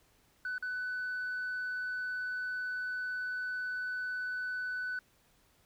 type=tone with dropouts; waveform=sine; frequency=1497 Hz; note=F#6; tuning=20 cents sharp; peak=-32 dBFS; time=0.45-4.99 s; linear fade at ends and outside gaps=2 ms; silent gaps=0.581-0.625 s; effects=tanh soft clip ceiling -32 dBFS + pink hiss -68 dBFS RMS until 5.65 s